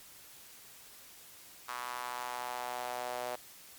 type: tone with high-pass filter sweep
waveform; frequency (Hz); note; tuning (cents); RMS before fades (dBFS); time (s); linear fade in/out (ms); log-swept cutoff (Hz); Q
sawtooth; 123.47; B2; 0; -39; 1.68-3.36; 10; 1100 to 620; 3
effects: white hiss -54 dBFS RMS until 3.78 s + MP3 96 kbps